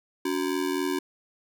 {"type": "ring-modulated tone", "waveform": "square", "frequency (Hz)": 326.4, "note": "E4", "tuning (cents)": -17, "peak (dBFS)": -23, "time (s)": [0.25, 0.99], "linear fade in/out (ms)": 5, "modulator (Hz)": 41.9, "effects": []}